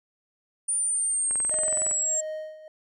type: exponential sweep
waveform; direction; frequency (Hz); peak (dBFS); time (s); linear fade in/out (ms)
sine; down; 9330 to 7459; -23; 0.68-2.21; 10
type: click train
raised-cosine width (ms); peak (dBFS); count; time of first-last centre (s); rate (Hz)
0.5; -23; 14; 1.31-1.912; 21.6
type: tone with tremolo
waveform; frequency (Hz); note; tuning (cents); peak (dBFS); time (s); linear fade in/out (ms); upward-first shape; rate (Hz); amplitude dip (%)
triangle; 622.3; D#5; 0; -28; 1.51-2.68; 2; sine; 1.6; 80
effects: none